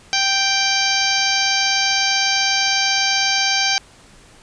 harmonic tone, 784 Hz, G5, in tune, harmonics 1 / 2 / 3 / 4 / 5 / 6 / 7 / 8, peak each -24 / -24 / -22 / -24 / -26 / -22 / -25 / -25 dBFS, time 0.13-3.78 s, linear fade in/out 0 ms, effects pink hiss -47 dBFS RMS until 4.42 s + resampled to 22050 Hz

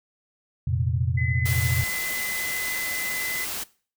sine chord, F suspended fourth, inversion none, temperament equal, 87.31 / 116.54 / 130.81 Hz, F2 / Bb2 / C3, 0 / 0 / 0 cents, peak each -25 / -26 / -26 dBFS, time 0.67-1.84 s, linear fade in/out 5 ms
sine tone, 2024 Hz, B6, 42 cents sharp, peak -28 dBFS, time 1.17-3.45 s, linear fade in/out 10 ms
white noise, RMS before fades -31 dBFS, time 1.45-3.64 s, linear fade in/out 10 ms
effects noise-tail reverb RT60 0.4 s tail -20 dB re dry

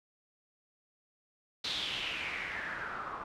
white noise with low-pass filter sweep, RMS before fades -38 dBFS, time 1.64-3.24 s, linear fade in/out 5 ms, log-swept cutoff 4000 to 1100 Hz, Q 4.8, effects none

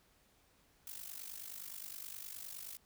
blue noise with amplitude modulation, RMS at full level -44 dBFS, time 0.87-2.77 s, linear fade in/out 2 ms, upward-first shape sine, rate 49.6 Hz, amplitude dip 80%, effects pink hiss -70 dBFS RMS until 2.85 s

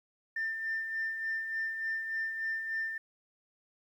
sine tone with tremolo, 1793 Hz, A6, 32 cents sharp, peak -29 dBFS, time 0.36-2.98 s, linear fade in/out 5 ms, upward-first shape sine, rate 3.4 Hz, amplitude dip 50%, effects tanh soft clip ceiling -27 dBFS + 11-bit

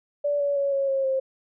sine tone with pitch steps, 579 / 569.1 / 559.3 / 549.7 / 540.2 / 530.9 Hz, D5 / C#5 / C#5 / C#5 / C#5 / C5, -25 / +45 / +15 / -15 / -45 / +25 cents, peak -21 dBFS, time 0.24-1.2 s, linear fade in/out 10 ms, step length 160 ms, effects none

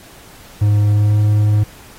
triangle tone with pitch glide, 103.83 to 105.1 Hz, G#2 to G#2, 0 to +21 cents, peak -8 dBFS, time 0.61-1.64 s, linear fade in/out 10 ms, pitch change +21 cents, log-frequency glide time 0.93-1.17 s, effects pink hiss -42 dBFS RMS until 1.98 s + AAC 48 kbps

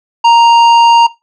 sine tone with hard clipping, 932.3 Hz, A#5, in tune, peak -5 dBFS, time 0.24-1.07 s, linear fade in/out 10 ms, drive 11 dB, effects noise-tail reverb RT60 0.2 s tail -17 dB re dry + low-pass 6000 Hz 12 dB/octave

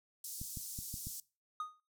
white band-pass noise, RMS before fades -45 dBFS, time 0.24-1.2 s, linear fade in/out 2 ms, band 5200 to 15000 Hz, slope 24 dB/octave
clicks, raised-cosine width 5 ms, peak -32 dBFS, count 5, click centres 0.415 / 0.572 / 0.789 / 0.941 / 1.07 s
triangle tone with exponential decay, 1240 Hz, D#6, 6 cents flat, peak -32 dBFS, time 1.6-1.8 s, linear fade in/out 2 ms, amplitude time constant 42 ms
effects noise-tail reverb RT60 0.3 s tail -21 dB re dry

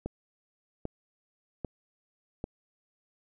click train, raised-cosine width 2 ms, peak -20 dBFS, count 4, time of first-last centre 0.06-2.441 s, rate 1.26 Hz, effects none

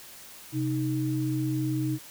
sine tone pair together, 130.81 / 311.1 Hz, C3 / D#4, 0 / 0 cents, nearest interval octave + minor third, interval 1500 cents, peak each -28 dBFS, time 0.52-1.99 s, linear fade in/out 50 ms, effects white hiss -47 dBFS RMS until 2.1 s

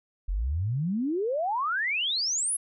sine exponential sweep, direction up, 41.2 to 11175 Hz, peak -25 dBFS, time 0.28-2.57 s, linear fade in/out 10 ms, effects none

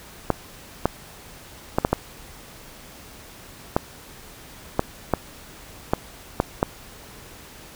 clicks, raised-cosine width 1 ms, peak -3 dBFS, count 11, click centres 0.303 / 0.856 / 1.785 / 1.849 / 1.93 / 3.765 / 4.794 / 5.137 / 5.935 / 6.401 / 6.629 s, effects pink hiss -44 dBFS RMS until 7.75 s

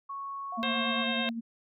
sine tone with pitch glide, 1106 to 1115 Hz, C#6 to C#6, -4 to +10 cents, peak -35 dBFS, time 0.09-1.04 s, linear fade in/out 10 ms, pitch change +14 cents, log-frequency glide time 0.47-0.92 s
sine tone with vibrato, 698.5 Hz, F5, in tune, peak -38 dBFS, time 0.52-1.3 s, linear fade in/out 5 ms, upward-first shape sine, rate 9 Hz, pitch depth 80 cents each way
sine tone with tremolo, 230 Hz, A#3, 23 cents flat, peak -30 dBFS, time 0.57-1.41 s, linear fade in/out 20 ms, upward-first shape sine, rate 10 Hz, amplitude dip 50%
harmonic tone, 530 Hz, C5, 22 cents sharp, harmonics 1 / 2 / 3 / 4 / 5 / 6 / 7, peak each -38 / -40 / -37 / -39 / -35 / -37 / -35 dBFS, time 0.63-1.29 s, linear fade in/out 0 ms
effects none

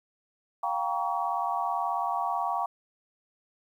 sine chord, G half-diminished seventh, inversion third, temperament just, 705.6 / 784 / 940.8 / 1128.9 Hz, F5 / G5 / Bb5 / Db6, +18 / 0 / +16 / +31 cents, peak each -32 dBFS, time 0.63-2.66 s, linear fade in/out 5 ms, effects 10-bit

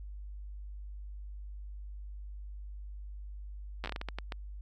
slowing click train, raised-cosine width 0.3 ms, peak -21 dBFS, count 11, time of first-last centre 3.84-4.322 s, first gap 8 ms, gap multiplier 1.37, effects added 50 Hz sine -41 dBFS peak until 4.61 s

